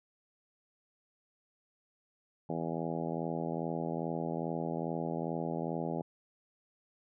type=harmonic tone; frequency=82.41 Hz; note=E2; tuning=in tune; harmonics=2 / 3 / 4 / 5 / 6 / 7 / 8 / 9 / 10; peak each=-38 / -40 / -41 / -42 / -43 / -43 / -44 / -45 / -45 dBFS; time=2.49-6.02 s; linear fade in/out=5 ms; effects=none